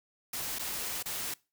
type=noise with dropouts; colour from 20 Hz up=white; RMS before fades=-36 dBFS; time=0.33-1.34 s; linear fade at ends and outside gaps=5 ms; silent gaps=0.587-0.593 / 1.027-1.057 s; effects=noise-tail reverb RT60 0.3 s tail -23 dB re dry